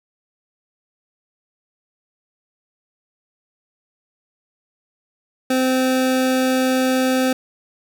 25% pulse tone, 258.7 Hz, C4, 19 cents flat, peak -12 dBFS, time 5.5-7.33 s, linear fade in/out 5 ms, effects none

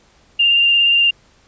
sine tone with vibrato, 2794 Hz, F7, in tune, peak -10 dBFS, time 0.39-1.11 s, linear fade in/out 10 ms, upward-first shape sine, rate 17 Hz, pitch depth 16 cents each way, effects pink hiss -53 dBFS RMS until 1.47 s + resampled to 16000 Hz

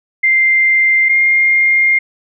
sine tone pair in turn, 2093 / 2119 Hz, C7 / C7, 0 / +21 cents, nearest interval unison, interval 21 cents, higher second, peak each -8 dBFS, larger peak neither, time 0.23-1.09 / 1.09-1.99 s, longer second, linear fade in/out 10 ms, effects none

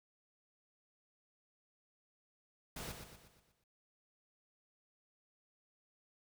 pink noise with echo, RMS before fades -45 dBFS, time 2.76-2.92 s, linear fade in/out 5 ms, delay 120 ms, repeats 6, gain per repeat -6 dB, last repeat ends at 3.64 s, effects none

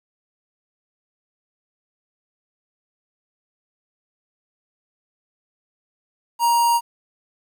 square tone with notch filter, 941 Hz, A#5, 16 cents sharp, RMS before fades -17 dBFS, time 6.39-6.81 s, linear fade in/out 50 ms, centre 3300 Hz, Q 1.4, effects 9-bit

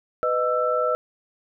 sine tone cluster, 499.3 / 619 / 1330 Hz, B4 / D#5 / E6, +19 / -9 / +15 cents, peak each -24 dBFS, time 0.23-0.95 s, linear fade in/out 0 ms, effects none

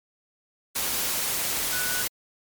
sine tone in noise, 1480 Hz, F#6, in tune, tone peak -31 dBFS, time 1.72-2.03 s, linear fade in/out 10 ms, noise white, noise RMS -27 dBFS, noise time 0.75-2.08 s, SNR -7 dB, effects MP3 96 kbps

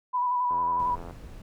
sine tone with vibrato, 987.8 Hz, B5, in tune, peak -23 dBFS, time 0.13-0.96 s, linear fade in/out 20 ms, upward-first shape square, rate 11 Hz, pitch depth 22 cents each way
click train, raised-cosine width 1 ms, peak -28 dBFS, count 52, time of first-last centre 0.51-1.109 s, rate 85.1 Hz
brown noise, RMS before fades -42 dBFS, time 0.79-1.42 s, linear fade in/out 5 ms
effects none

